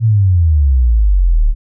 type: exponential sweep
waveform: sine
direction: down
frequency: 117.6 to 34.67 Hz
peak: -7 dBFS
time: 0-1.55 s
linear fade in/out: 50 ms
effects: none